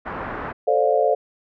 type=low-pass noise; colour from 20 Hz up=white; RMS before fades=-30 dBFS; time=0.05-0.53 s; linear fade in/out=20 ms; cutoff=1500 Hz; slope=24 dB/octave
type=chord; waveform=sine; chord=D minor seventh; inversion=second; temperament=just; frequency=440.5 / 528.6 / 587.3 / 704.8 Hz; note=A4 / C5 / D5 / F5; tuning=+2 / +18 / 0 / +16 cents; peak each=-21 dBFS; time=0.67-1.15 s; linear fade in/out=10 ms
effects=none